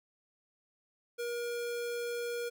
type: tone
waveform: square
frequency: 476.1 Hz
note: A#4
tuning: 37 cents sharp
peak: -35 dBFS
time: 1.18-2.5 s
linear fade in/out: 20 ms
effects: none